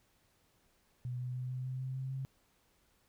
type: tone with pitch steps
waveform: sine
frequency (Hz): 124 / 125.3 / 126.61 / 127.93 / 129.27 / 130.62 / 131.98 / 133.36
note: B2 / B2 / B2 / C3 / C3 / C3 / C3 / C3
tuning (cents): +7 / +25 / +43 / -39 / -21 / -3 / +15 / +33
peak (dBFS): -36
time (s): 1.05-2.25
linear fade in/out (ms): 0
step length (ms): 150
effects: pink hiss -72 dBFS RMS until 3.08 s